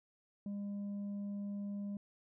triangle tone with tanh clipping, 202.1 Hz, G#3, 47 cents flat, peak -39 dBFS, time 0.46-1.97 s, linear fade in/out 2 ms, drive 8 dB, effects none

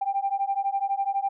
sine beating tone pair, 784 / 796 Hz, G5 / G5, 0 / +26 cents, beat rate 12 Hz, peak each -26 dBFS, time 0.01-1.29 s, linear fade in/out 10 ms, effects tanh soft clip ceiling -16 dBFS

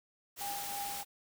white noise, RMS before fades -41 dBFS, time 0.36-1.05 s, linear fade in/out 50 ms
sine tone with tremolo, 806 Hz, G5, 48 cents sharp, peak -37 dBFS, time 0.41-1.03 s, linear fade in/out 0 ms, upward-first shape triangle, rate 3.1 Hz, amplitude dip 60%
effects none

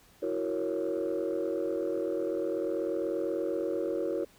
sine chord, F# dominant seventh, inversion third, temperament equal, 329.6 / 370 / 466.2 / 554.4 Hz, E4 / F#4 / A#4 / C#5, 0 / 0 / 0 / 0 cents, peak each -33 dBFS, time 0.22-4.25 s, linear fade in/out 10 ms, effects tanh soft clip ceiling -23 dBFS + pink hiss -60 dBFS RMS until 4.38 s

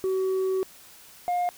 sine tone pair in turn, 378.3 / 710.6 Hz, F#4 / F5, +38 / +30 cents, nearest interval major seventh, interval 1092 cents, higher second, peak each -20 / -20 dBFS, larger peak neither, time 0.04-0.63 / 1.28-1.49 s, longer first, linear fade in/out 0 ms, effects tanh soft clip ceiling -22 dBFS + white hiss -50 dBFS RMS until 1.57 s

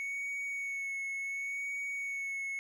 triangle tone with vibrato, 2217 Hz, C#7, in tune, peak -33 dBFS, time 0-2.59 s, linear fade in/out 0 ms, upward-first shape sine, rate 0.7 Hz, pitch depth 21 cents each way, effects none

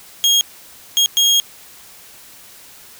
30% pulse tone bursts at uneven times, 3261 Hz, G#7, 32 cents flat, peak -8 dBFS, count 3, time 0.24-0.41 / 0.97-1.06 / 1.17-1.4 s, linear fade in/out 0 ms, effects white hiss -42 dBFS RMS until 2.99 s

